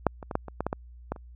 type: clicks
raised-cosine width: 1 ms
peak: -6 / -25 / -19 / -10 / -24 / -14 / -13 / -14 / -15 / -30 dBFS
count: 10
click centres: 0.067 / 0.228 / 0.312 / 0.354 / 0.483 / 0.606 / 0.666 / 0.729 / 1.12 / 1.162 s
effects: added 60 Hz sine -45 dBFS peak until 1.35 s

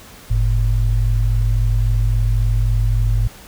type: tone pair together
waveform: sine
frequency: 46.3 / 110 Hz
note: F#1 / A2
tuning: +2 / 0 cents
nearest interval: octave + minor third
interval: 1498 cents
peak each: -15 / -17 dBFS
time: 0.3-3.28 s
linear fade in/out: 10 ms
effects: pink hiss -41 dBFS RMS until 3.47 s

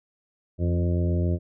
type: harmonic tone with a mistuned harmonic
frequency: 87.31 Hz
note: F2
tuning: in tune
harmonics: 1 / 2 / 3 / 4 / 5 / 6 / 7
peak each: -22 / -28 / -34 / -32 / -40 / -39 / -37 dBFS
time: 0.58-1.39 s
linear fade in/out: 50 ms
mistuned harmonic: 2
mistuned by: -28 cents
effects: none

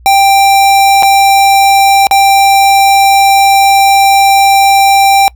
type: tone with dropouts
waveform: square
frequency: 787 Hz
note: G5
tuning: 7 cents sharp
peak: -4 dBFS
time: 0.06-5.28 s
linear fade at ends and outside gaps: 0 ms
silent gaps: 1.025-1.031 / 2.069-2.111 s
effects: noise-tail reverb RT60 0.1 s tail -25 dB re dry + added 60 Hz sine -34 dBFS peak until 5.35 s

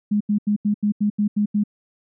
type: tone bursts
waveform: sine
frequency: 207.7 Hz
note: G#3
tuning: in tune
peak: -16 dBFS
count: 9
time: 0.11-1.638 s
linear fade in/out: 10 ms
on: 96 ms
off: 83 ms
effects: none

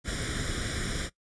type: noise with comb filter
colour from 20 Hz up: pink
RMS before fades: -32 dBFS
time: 0.04-1.1 s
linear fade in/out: 50 ms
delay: 0.56 ms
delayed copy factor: +0.8
effects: noise-tail reverb RT60 0.1 s tail -18 dB re dry + resampled to 22050 Hz

